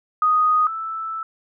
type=tone pair in turn; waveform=sine; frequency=1244.5 / 1318.5 Hz; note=D#6 / E6; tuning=0 / 0 cents; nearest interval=minor second; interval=100 cents; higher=second; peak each=-14 / -25 dBFS; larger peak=first; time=0.22-0.67 / 0.67-1.23 s; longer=second; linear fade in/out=2 ms; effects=none